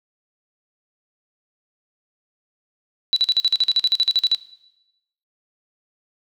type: tone bursts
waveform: sine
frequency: 3951 Hz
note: B7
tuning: in tune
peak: -13 dBFS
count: 16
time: 3.13-4.348 s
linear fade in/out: 0 ms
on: 33 ms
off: 46 ms
effects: noise-tail reverb RT60 0.9 s tail -18 dB re dry